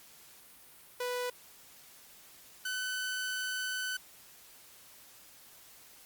sawtooth tone pair in turn, 493.9 / 1508.5 Hz, B4 / F#6, 0 / +33 cents, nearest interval octave + perfect fifth, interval 1933 cents, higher second, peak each -29 / -30 dBFS, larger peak first, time 1-1.3 / 2.65-3.97 s, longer second, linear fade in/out 5 ms, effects white hiss -56 dBFS RMS until 6.05 s + Opus 48 kbps

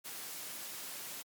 white noise, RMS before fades -44 dBFS, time 0.04-1.23 s, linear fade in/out 20 ms, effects high-pass 150 Hz 12 dB/octave + MP3 96 kbps

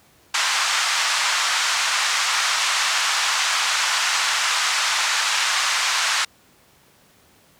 pink band-pass noise, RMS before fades -21 dBFS, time 0.34-6.25 s, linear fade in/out 5 ms, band 1000 to 7500 Hz, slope 24 dB/octave, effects pink hiss -55 dBFS RMS until 7.59 s + high-pass 80 Hz 12 dB/octave

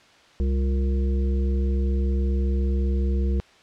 harmonic tone with a mistuned harmonic, 66.4 Hz, C2, 26 cents sharp, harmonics 1 / 3 / 5 / 7, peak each -20 / -30 / -34 / -37 dBFS, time 0.4-3.4 s, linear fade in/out 0 ms, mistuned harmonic 5, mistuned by +100 cents, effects white hiss -53 dBFS RMS until 3.62 s + low-pass 4000 Hz 12 dB/octave

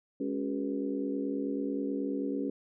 harmonic tone with a mistuned harmonic, 69.3 Hz, C#2, in tune, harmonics 3 / 4 / 5 / 6 / 7, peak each -39 / -32 / -40 / -39 / -40 dBFS, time 0.2-2.5 s, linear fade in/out 5 ms, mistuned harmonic 5, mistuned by +110 cents, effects none

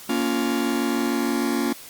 45% pulse chord, Bb minor, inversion none, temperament just, 233.1 / 279.7 / 349.6 Hz, Bb3 / Db4 / F4, 0 / +16 / +2 cents, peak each -25 / -25 / -27 dBFS, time 0.09-1.73 s, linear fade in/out 5 ms, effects white hiss -42 dBFS RMS until 1.89 s + Opus 48 kbps

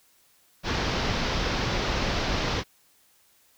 pink low-pass noise, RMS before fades -27 dBFS, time 0.63-2.64 s, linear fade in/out 50 ms, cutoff 5700 Hz, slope 48 dB/octave, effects white hiss -62 dBFS RMS until 3.57 s

